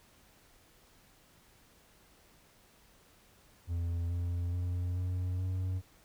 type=tone with pitch steps; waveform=triangle; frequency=85.4 / 87.14 / 88.92 / 90.74 / 92.59 Hz; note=F2 / F2 / F2 / F#2 / F#2; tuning=-38 / -3 / +32 / -33 / +2 cents; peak=-29 dBFS; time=3.67-5.82 s; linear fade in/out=50 ms; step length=430 ms; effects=pink hiss -63 dBFS RMS until 6.04 s